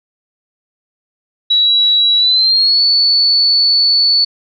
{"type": "tone with pitch glide", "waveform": "sine", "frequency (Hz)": [3901, 4455], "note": ["B7", "C#8"], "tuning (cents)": [-22, 8], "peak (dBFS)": -8, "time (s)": [1.5, 4.25], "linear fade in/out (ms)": 10, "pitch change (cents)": 230, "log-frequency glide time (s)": [2.17, 2.82], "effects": []}